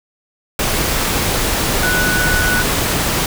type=tone in noise; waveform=sine; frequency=1480 Hz; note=F#6; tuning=in tune; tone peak=-16 dBFS; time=1.83-2.62 s; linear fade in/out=2 ms; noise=pink; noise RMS=-17 dBFS; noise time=0.59-3.26 s; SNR=-2 dB; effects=none